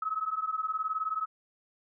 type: beating tone pair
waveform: sine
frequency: 1273 / 1292 Hz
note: D#6 / E6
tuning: +39 / -35 cents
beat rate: 19 Hz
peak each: -33 / -32 dBFS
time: 0.02-1.26 s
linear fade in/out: 5 ms
effects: none